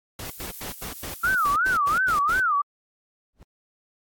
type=noise bursts; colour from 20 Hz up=pink; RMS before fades=-35 dBFS; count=11; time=0.19-2.4 s; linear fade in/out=2 ms; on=110 ms; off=100 ms
type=noise with tremolo; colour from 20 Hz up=violet; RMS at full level=-37 dBFS; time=0.25-1.51 s; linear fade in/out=2 ms; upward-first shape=square; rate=7.1 Hz; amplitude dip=30%
type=tone with vibrato; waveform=sine; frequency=1322 Hz; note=E6; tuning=5 cents sharp; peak=-19 dBFS; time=1.23-2.62 s; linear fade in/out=10 ms; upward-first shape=sine; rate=2.8 Hz; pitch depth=270 cents each way
type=noise with exponential growth; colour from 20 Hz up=brown; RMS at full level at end=-39 dBFS; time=3.33-3.43 s; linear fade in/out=2 ms; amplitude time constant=20 ms
effects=AAC 64 kbps